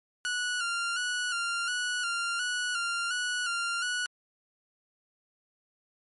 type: tone with vibrato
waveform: sawtooth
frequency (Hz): 1430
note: F6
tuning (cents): +41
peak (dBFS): -25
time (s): 0.25-4.06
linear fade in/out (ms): 0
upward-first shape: square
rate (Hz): 1.4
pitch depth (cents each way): 48
effects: MP3 48 kbps